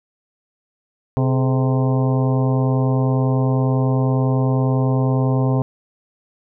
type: harmonic tone with a mistuned harmonic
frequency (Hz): 130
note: C3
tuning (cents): -11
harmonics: 1 / 2 / 3 / 4 / 5 / 6 / 7 / 8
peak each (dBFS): -16 / -22 / -26 / -28 / -30 / -32 / -33 / -34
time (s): 1.17-5.62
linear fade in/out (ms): 0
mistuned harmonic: 3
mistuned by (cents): +120
effects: none